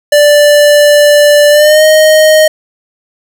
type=tone with pitch glide; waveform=square; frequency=587.3 to 622.2 Hz; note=D5 to D#5; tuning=0 to 0 cents; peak=-3 dBFS; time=0.12-2.48 s; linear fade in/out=5 ms; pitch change=+100 cents; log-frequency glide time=1.5-1.84 s; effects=none